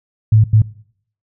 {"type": "tone bursts at uneven times", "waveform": "sine", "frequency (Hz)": 108.7, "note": "A2", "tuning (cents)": -21, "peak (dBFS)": -6, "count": 2, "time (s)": [[0.32, 0.44], [0.53, 0.62]], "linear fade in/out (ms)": 5, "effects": ["noise-tail reverb RT60 0.6 s tail -20 dB re dry"]}